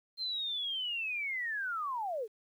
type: linear sweep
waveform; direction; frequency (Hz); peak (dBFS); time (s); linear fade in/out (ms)
sine; down; 4186 to 397.8; -33; 0.17-2.28; 50
effects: 11-bit